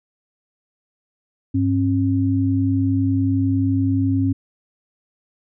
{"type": "tone pair together", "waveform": "sine", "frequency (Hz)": [100.6, 270.3], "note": ["G2", "C#4"], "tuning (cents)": [45, -44], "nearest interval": "octave + perfect fourth", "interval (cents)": 1711, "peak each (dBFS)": [-19, -18], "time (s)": [1.54, 4.33], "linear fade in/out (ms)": 10, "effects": []}